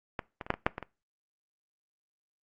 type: clicks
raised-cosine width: 0.5 ms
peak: -17 / -22 / -27 / -10 / -21 / -8 / -20 / -24 dBFS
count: 8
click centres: 0.192 / 0.412 / 0.465 / 0.504 / 0.54 / 0.665 / 0.781 / 0.827 s
effects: noise-tail reverb RT60 0.3 s tail -21 dB re dry + Opus 48 kbps